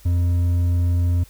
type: tone with hard clipping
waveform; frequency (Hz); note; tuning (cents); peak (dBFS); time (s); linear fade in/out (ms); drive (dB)
triangle; 87.31; F2; 0; -17; 0.05-1.24; 10; 7
effects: added 50 Hz sine -48 dBFS peak until 1.29 s + white hiss -51 dBFS RMS until 1.29 s